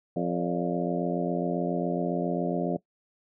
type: harmonic tone with a mistuned harmonic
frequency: 87.31 Hz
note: F2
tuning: in tune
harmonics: 2 / 3 / 4 / 5 / 6 / 7 / 8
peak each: -30 / -32 / -33 / -34 / -35 / -35 / -36 dBFS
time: 0.16-2.77 s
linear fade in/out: 5 ms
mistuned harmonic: 6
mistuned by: +100 cents
effects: noise-tail reverb RT60 0.1 s tail -19 dB re dry